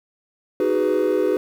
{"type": "chord", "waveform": "triangle", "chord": "G# minor seventh", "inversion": "second", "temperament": "just", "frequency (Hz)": [311.5, 373.8, 415.3, 498.4], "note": ["D#4", "F#4", "G#4", "B4"], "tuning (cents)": [2, 18, 0, 16], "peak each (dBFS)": [-22, -19, -20, -20], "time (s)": [0.6, 1.37], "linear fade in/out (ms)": 2, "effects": ["tanh soft clip ceiling -8 dBFS", "8-bit"]}